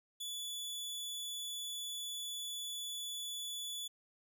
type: tone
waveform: sawtooth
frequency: 3444 Hz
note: A7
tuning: 38 cents flat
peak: -37 dBFS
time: 0.2-3.88 s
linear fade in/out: 10 ms
effects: none